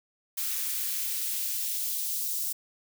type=noise with high-pass filter sweep; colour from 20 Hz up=blue; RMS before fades=-31 dBFS; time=0.37-2.53 s; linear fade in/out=10 ms; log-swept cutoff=1200 to 5300 Hz; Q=0.84; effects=none